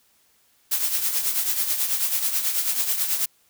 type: noise with tremolo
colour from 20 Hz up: blue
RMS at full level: -21 dBFS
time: 0.71-3.26 s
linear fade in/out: 10 ms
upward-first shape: triangle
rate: 9.2 Hz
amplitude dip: 65%
effects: white hiss -62 dBFS RMS until 3.49 s